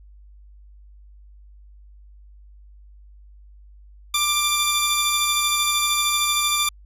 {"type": "tone pair together", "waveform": "15% pulse", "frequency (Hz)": [1184, 3539], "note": ["D6", "A7"], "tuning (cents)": [14, 9], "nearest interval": "octave + perfect fifth", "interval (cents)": 1895, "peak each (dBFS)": -15, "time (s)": [4.14, 6.69], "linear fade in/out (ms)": 5, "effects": ["added 50 Hz sine -44 dBFS peak until 6.85 s", "resampled to 32000 Hz"]}